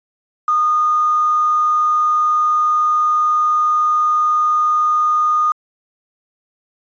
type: tone with quantisation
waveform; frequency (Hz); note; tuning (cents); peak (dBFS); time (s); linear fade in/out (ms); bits
sine; 1227; D#6; -25; -12; 0.48-5.52; 2; 6
effects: resampled to 16000 Hz